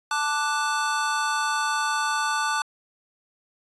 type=chord; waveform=square; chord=D major; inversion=second; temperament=equal; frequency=880 / 1174.7 / 1480 Hz; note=A5 / D6 / F#6; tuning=0 / 0 / 0 cents; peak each=-28 dBFS; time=0.11-2.62 s; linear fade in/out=2 ms; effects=resampled to 22050 Hz